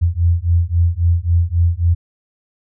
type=beating tone pair; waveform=sine; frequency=83.8 / 87.5 Hz; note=E2 / F2; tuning=+29 / +4 cents; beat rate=3.7 Hz; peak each=-15 dBFS; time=0.01-1.95 s; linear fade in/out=20 ms; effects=none